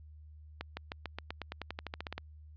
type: accelerating click train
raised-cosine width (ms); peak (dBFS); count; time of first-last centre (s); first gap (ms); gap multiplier
0.3; -22; 17; 0.61-2.18; 160; 0.93
effects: added 76 Hz sine -50 dBFS peak until 2.56 s + resampled to 11025 Hz